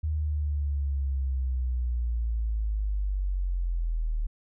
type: linear sweep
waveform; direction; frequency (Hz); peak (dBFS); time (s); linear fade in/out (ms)
sine; down; 77.78 to 37.82; -25; 0.03-4.27; 10
effects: none